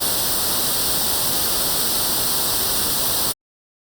white noise with comb filter, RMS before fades -20 dBFS, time 0-3.33 s, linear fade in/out 20 ms, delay 0.22 ms, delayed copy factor +0.75, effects Opus 48 kbps

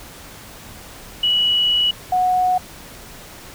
sine tone pair in turn, 2934 / 733.5 Hz, F#7 / F#5, -15 / -15 cents, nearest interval 2 octaves, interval 2400 cents, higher first, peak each -14 dBFS, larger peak neither, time 1.23-1.91 / 2.12-2.58 s, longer first, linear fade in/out 5 ms, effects pink hiss -39 dBFS RMS until 3.54 s

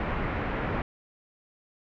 pink low-pass noise, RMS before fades -30 dBFS, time 0-0.82 s, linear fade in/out 2 ms, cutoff 2200 Hz, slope 24 dB/octave, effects none

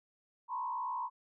sine tone with frequency modulation, 987.8 Hz, B5, in tune, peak -34 dBFS, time 0.48-1.1 s, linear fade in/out 50 ms, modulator 63.5 Hz, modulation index 1.1, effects none

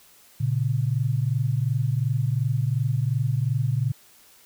sine tone pair together, 116.54 / 139.31 Hz, A#2 / C#3, 0 / +9 cents, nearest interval minor third, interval 309 cents, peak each -23 / -24 dBFS, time 0.4-3.92 s, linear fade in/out 10 ms, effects white hiss -54 dBFS RMS until 4.45 s

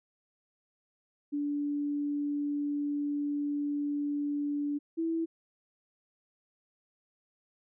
sine tone pair in turn, 290 / 328.2 Hz, D4 / E4, -22 / -8 cents, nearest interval major second, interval 214 cents, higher second, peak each -29 / -28 dBFS, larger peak second, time 1.32-4.79 / 4.97-5.26 s, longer first, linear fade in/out 20 ms, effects none

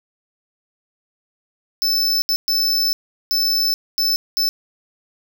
square tone bursts at uneven times, 5274 Hz, E8, in tune, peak -16 dBFS, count 6, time 1.82-2.22 / 2.29-2.36 / 2.48-2.93 / 3.31-3.74 / 3.98-4.16 / 4.37-4.49 s, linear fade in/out 0 ms, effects none

